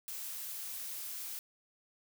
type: noise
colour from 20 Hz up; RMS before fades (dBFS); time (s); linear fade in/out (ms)
blue; -42; 0.08-1.39; 0
effects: none